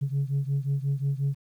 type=beating tone pair; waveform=sine; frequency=137.2 / 142.8 Hz; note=C#3 / D3; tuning=-17 / -48 cents; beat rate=5.6 Hz; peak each=-25 / -27 dBFS; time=0.01-1.35 s; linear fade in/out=20 ms; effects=tanh soft clip ceiling -20 dBFS + 10-bit